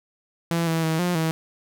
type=tone with pitch steps; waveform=sawtooth; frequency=168 / 163.3 / 160.4 / 177.4 / 161.1 Hz; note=E3 / E3 / E3 / F3 / E3; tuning=+33 / -16 / -47 / +27 / -39 cents; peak=-17 dBFS; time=0.51-1.31 s; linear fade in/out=0 ms; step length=160 ms; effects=none